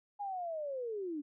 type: linear sweep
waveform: sine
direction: down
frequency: 830 to 279.4 Hz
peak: -36 dBFS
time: 0.19-1.22 s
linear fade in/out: 20 ms
effects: none